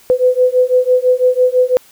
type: beating tone pair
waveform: sine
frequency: 501 / 507 Hz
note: B4 / B4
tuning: +25 / +45 cents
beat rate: 6 Hz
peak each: -12 dBFS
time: 0.1-1.77 s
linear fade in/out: 0 ms
effects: white hiss -46 dBFS RMS until 1.91 s